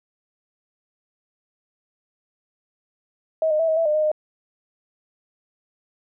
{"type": "tone with pitch steps", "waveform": "sine", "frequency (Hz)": [638, 613, 654, 635, 660, 604, 616, 612], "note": ["D#5", "D#5", "E5", "D#5", "E5", "D5", "D#5", "D#5"], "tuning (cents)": [43, -26, -14, 35, 2, 48, -17, -29], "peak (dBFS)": -17, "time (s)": [3.42, 4.116], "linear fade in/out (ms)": 2, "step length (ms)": 87, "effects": []}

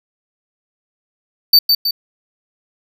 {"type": "tone with echo", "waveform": "square", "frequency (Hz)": 4578, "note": "D8", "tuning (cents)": -45, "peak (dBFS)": -5, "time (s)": [1.53, 1.59], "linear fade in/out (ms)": 5, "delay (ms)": 160, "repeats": 2, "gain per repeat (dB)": -5, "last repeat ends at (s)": 1.91, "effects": []}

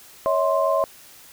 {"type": "tone cluster", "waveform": "sine", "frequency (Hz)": [557, 645, 1048], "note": ["C#5", "E5", "C6"], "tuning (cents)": [8, -38, 2], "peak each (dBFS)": [-22, -21, -23], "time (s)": [0.26, 0.84], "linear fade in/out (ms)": 0, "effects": ["white hiss -47 dBFS RMS until 1.32 s"]}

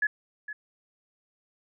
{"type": "tone with echo", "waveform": "sine", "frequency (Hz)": 1700, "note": "G#6", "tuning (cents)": 40, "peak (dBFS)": -22, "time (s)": [0.02, 0.07], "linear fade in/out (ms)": 5, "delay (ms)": 460, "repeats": 1, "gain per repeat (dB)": -12, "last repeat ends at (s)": 0.53, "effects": []}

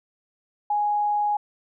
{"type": "tone", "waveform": "sine", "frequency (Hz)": 830.6, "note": "G#5", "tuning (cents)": 0, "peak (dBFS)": -20, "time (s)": [0.7, 1.37], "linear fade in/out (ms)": 5, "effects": []}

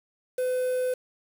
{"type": "tone with quantisation", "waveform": "triangle", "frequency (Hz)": 506, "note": "B4", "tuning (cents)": 42, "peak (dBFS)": -22, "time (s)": [0.38, 0.94], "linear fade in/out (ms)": 5, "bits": 7, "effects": []}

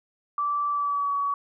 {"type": "tone with pitch glide", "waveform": "sine", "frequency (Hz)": [1163, 1131.9], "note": ["D6", "C#6"], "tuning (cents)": [-17, 36], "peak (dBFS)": -23, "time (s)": [0.38, 1.34], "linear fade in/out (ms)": 2, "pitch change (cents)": -47, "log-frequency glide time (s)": [0.7, 1.13], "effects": []}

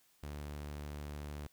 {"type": "tone", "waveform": "sawtooth", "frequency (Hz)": 73.42, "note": "D2", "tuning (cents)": 0, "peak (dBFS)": -38, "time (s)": [0.23, 1.47], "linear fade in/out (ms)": 0, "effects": ["white hiss -70 dBFS RMS until 1.52 s"]}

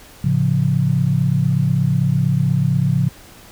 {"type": "chord", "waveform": "sine", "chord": "A augmented", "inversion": "none", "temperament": "equal", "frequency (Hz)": [110, 138.59, 174.61], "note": ["A2", "C#3", "E#3"], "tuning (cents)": [0, 0, 0], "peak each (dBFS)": [-21, -16, -19], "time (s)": [0.24, 3.09], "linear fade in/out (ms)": 5, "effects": ["pink hiss -43 dBFS RMS until 3.51 s"]}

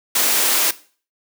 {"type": "high-pass noise", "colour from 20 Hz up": "white", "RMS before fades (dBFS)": -17, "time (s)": [0.15, 0.71], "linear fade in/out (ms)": 5, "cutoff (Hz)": 250, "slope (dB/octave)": 24, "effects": ["noise-tail reverb RT60 0.4 s tail -17 dB re dry"]}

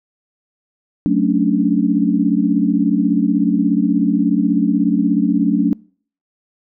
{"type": "chord", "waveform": "sine", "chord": "D major seventh", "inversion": "first", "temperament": "equal", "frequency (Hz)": [185, 220, 277.2, 293.7], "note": ["F#3", "A3", "C#4", "D4"], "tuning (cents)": [0, 0, 0, 0], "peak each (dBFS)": -18, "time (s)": [1.06, 5.73], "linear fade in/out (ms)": 0, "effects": ["noise-tail reverb RT60 0.5 s tail -26 dB re dry"]}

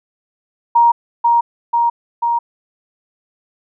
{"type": "tone with echo", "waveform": "sine", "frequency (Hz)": 940, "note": "A#5", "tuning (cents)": 14, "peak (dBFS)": -7, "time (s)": [0.75, 0.92], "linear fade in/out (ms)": 10, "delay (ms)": 490, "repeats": 3, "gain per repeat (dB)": -2, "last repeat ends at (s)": 2.39, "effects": []}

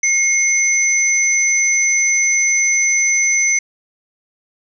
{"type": "tone pair together", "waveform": "sine", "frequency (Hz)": [2149, 6078], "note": ["C7", "F#8"], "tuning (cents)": [46, 46], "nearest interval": "octave + tritone", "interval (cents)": 1800, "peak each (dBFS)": -15, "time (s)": [0.03, 3.59], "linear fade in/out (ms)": 5, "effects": []}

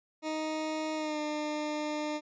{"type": "tone with pitch glide", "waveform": "20% pulse", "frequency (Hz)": [312, 301.4], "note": ["D#4", "D4"], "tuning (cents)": [5, 45], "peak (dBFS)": -27, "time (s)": [0.22, 2.21], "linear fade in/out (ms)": 50, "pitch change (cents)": -60, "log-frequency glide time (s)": [0.95, 1.19], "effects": ["resampled to 16000 Hz"]}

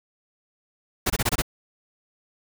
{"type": "noise bursts", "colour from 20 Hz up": "pink", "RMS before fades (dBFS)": -22, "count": 6, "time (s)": [1.06, 1.421], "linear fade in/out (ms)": 10, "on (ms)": 41, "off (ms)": 23, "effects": []}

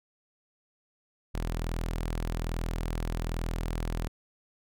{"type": "tone", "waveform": "sawtooth", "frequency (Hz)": 41.2, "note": "E1", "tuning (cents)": 0, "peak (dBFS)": -26, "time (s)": [1.34, 4.08], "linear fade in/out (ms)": 10, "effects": []}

